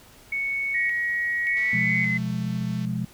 sine tone with tremolo, 2217 Hz, C#7, in tune, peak -24 dBFS, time 0.32-2.07 s, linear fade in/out 5 ms, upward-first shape square, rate 0.87 Hz, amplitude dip 70%
sine tone with pitch glide, 1901 to 2037 Hz, A#6 to C7, +33 to -47 cents, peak -23 dBFS, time 0.74-2.18 s, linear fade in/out 10 ms, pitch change +120 cents, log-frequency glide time 1.49-1.96 s
click train, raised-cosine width 0.2 ms, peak -29 dBFS, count 285, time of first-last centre 1.57-2.849 s, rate 222 Hz
sine chord, F diminished, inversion second, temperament just, 125.72 / 174.61 / 209.5 Hz, Cb3 / F3 / Ab3, +31 / 0 / +15 cents, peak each -29 dBFS, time 1.73-3.05 s, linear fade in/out 5 ms
effects pink hiss -51 dBFS RMS until 3.13 s

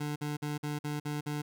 25% pulse tone bursts, 148.2 Hz, D3, 16 cents sharp, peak -29 dBFS, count 7, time 0-1.42 s, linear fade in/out 10 ms, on 160 ms, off 50 ms, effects none

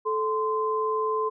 sine tone pair together, 435.6 / 1036 Hz, A4 / C6, -17 / -17 cents, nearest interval octave + minor third, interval 1500 cents, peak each -26 dBFS, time 0.05-1.3 s, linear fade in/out 20 ms, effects none

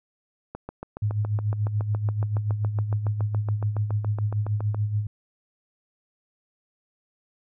click train, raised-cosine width 1 ms, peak -20 dBFS, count 31, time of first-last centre 0.55-4.746 s, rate 7.15 Hz
sine tone with tremolo, 105 Hz, G#2, 19 cents sharp, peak -20 dBFS, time 1.02-5.07 s, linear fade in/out 5 ms, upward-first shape sine, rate 6.9 Hz, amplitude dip 60%
effects none

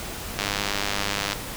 click train, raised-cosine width 0.2 ms, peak -7 dBFS, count 96, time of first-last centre 0.39-1.331 s, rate 101 Hz, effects pink hiss -34 dBFS RMS until 1.56 s

